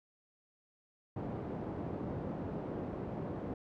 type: band-pass noise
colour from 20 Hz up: pink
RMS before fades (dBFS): -40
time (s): 1.16-3.54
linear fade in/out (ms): 5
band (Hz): 110 to 580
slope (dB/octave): 12
effects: none